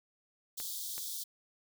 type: high-pass noise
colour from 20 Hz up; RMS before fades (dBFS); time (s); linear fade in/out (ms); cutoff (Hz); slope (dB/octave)
white; -40; 0.57-1.24; 10; 3300; 96
type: clicks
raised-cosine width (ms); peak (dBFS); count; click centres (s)
0.3; -29; 2; 0.601 / 0.98
effects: none